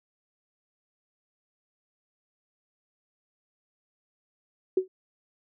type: tone with exponential decay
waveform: sine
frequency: 374.6 Hz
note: F#4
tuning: 21 cents sharp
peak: -16 dBFS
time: 4.77-4.88 s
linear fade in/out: 5 ms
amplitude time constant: 22 ms
effects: none